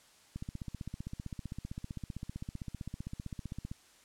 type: click train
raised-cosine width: 5 ms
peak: -27 dBFS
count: 53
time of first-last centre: 0.36-3.715 s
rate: 15.5 Hz
effects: white hiss -62 dBFS RMS until 4.04 s + low-pass 9000 Hz 12 dB/octave